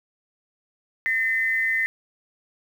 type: tone pair together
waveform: sine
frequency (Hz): 1824 / 2043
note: A#6 / C7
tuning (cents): -38 / -42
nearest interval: major second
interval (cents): 196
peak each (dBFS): -23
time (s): 1.06-1.86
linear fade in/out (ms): 0
effects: 8-bit